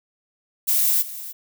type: noise with echo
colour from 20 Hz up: violet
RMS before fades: -19 dBFS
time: 0.67-1.03 s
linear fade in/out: 20 ms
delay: 300 ms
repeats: 1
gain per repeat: -15 dB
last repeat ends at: 1.33 s
effects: none